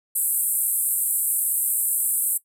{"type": "band-pass noise", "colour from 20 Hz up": "white", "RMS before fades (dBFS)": -23, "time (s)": [0.15, 2.38], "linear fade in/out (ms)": 10, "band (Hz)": [8000, 14000], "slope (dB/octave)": 96, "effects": ["noise-tail reverb RT60 0.1 s tail -18 dB re dry"]}